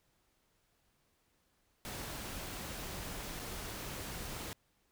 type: noise with dropouts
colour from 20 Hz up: pink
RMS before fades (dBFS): -43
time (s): 1.85-4.53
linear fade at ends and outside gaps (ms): 0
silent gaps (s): 3.393-3.397
effects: pink hiss -75 dBFS RMS until 4.91 s